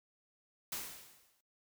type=noise with exponential decay; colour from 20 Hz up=white; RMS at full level=-38 dBFS; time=0.72-1.41 s; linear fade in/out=5 ms; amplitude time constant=150 ms; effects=noise-tail reverb RT60 0.1 s tail -19 dB re dry